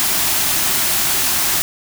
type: band-stop noise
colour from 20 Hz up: white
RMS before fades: -17 dBFS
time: 0-1.62 s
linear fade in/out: 0 ms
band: 420 to 590 Hz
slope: 96 dB/octave
effects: none